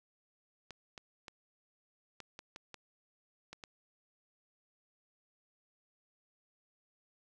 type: clicks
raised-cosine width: 0.2 ms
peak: -29 dBFS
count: 9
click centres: 0.707 / 0.978 / 1.282 / 2.203 / 2.391 / 2.561 / 2.743 / 3.53 / 3.638 s
effects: none